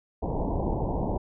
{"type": "low-pass noise", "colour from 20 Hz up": "pink", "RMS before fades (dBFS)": -28, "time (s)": [0.22, 1.18], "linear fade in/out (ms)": 10, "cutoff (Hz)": 970, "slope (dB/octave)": 96, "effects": []}